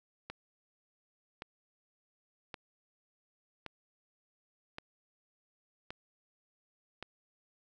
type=click train; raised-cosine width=0.3 ms; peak=-25 dBFS; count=7; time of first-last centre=0.3-7.026 s; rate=0.892 Hz; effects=none